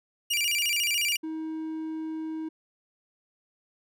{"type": "tone with vibrato", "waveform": "sawtooth", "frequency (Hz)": 2593, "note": "E7", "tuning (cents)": -29, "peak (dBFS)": -21, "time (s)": [0.3, 1.17], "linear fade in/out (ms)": 10, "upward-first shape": "square", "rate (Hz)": 14, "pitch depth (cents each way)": 170}
{"type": "tone", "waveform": "triangle", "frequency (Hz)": 317.2, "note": "D#4", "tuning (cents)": 33, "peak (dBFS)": -29, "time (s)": [1.23, 2.49], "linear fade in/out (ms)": 10}
{"effects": []}